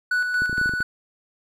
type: tone with tremolo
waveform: triangle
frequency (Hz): 1480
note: F#6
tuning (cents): 0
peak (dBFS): -17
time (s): 0.11-0.83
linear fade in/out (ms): 5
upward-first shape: square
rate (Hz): 4.3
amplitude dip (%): 40
type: clicks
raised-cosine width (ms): 3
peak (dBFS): -20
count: 9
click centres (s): 0.42 / 0.496 / 0.529 / 0.581 / 0.614 / 0.659 / 0.694 / 0.737 / 0.805
effects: none